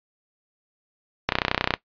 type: click train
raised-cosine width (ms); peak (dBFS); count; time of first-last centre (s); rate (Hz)
0.3; -3; 15; 1.29-1.739; 31.2
effects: noise-tail reverb RT60 0.1 s tail -17 dB re dry + resampled to 11025 Hz